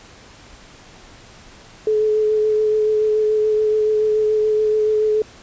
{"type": "tone with vibrato", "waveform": "sine", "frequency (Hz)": 429.1, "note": "A4", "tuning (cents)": -43, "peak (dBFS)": -14, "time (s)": [1.87, 5.22], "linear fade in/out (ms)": 2, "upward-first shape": "sine", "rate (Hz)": 7, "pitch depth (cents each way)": 14, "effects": ["pink hiss -44 dBFS RMS until 5.42 s", "resampled to 16000 Hz"]}